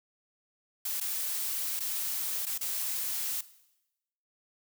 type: noise with dropouts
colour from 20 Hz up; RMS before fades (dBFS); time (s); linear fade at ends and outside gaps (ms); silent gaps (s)
blue; -33; 0.85-3.41; 5; 1.002-1.01 / 1.794-1.804 / 2.455-2.465 / 2.579-2.61
effects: noise-tail reverb RT60 0.9 s tail -17 dB re dry